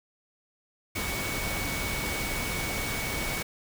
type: tone in noise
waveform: sine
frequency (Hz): 2237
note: C#7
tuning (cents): +15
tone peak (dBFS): -35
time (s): 0.95-3.43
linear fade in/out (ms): 10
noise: pink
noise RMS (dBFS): -32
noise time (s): 0.95-3.43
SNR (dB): -6
effects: none